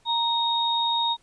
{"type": "tone pair together", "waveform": "sine", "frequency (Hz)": [932.3, 3729], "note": ["A#5", "A#7"], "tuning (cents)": [0, 0], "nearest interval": "2 octaves", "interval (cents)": 2400, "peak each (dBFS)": -24, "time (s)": [0.05, 1.17], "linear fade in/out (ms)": 50, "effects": ["pink hiss -62 dBFS RMS until 1.22 s", "resampled to 22050 Hz"]}